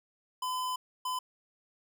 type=tone bursts at uneven times; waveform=square; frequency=1013 Hz; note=B5; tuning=44 cents sharp; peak=-32 dBFS; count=2; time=0.42-0.76 / 1.05-1.19 s; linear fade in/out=5 ms; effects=none